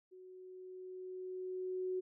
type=tone with level ramp; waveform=sine; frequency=370 Hz; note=F#4; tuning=in tune; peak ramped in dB=-53 to -34 dBFS; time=0.11-2.01 s; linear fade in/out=20 ms; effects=none